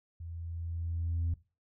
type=tone with level ramp; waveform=sine; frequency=83.9 Hz; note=E2; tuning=31 cents sharp; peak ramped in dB=-40 to -26 dBFS; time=0.2-1.34 s; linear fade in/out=5 ms; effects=noise-tail reverb RT60 0.3 s tail -20 dB re dry + tanh soft clip ceiling -26 dBFS